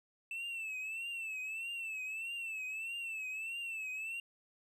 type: tone with vibrato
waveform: triangle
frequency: 2649 Hz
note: E7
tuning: 8 cents sharp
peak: -37 dBFS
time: 0.31-4.2 s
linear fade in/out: 2 ms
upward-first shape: triangle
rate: 1.6 Hz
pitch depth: 100 cents each way
effects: none